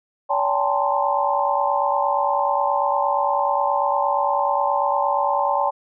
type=tone cluster; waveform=sine; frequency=570 / 790 / 858 / 907 / 1043 Hz; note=C#5 / G5 / A5 / A#5 / C6; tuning=+48 / +13 / -44 / -48 / -6 cents; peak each=-24 dBFS; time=0.29-5.71 s; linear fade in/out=20 ms; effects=none